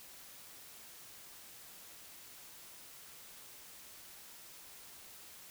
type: silence
effects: white hiss -54 dBFS RMS until 5.5 s